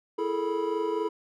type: tone cluster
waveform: triangle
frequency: 334.3 / 425.9 / 449.8 / 982 Hz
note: E4 / G#4 / A4 / B5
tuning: +24 / +44 / +38 / -10 cents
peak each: -31 / -27 / -31 / -32 dBFS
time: 0.18-1.09 s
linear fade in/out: 10 ms
effects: none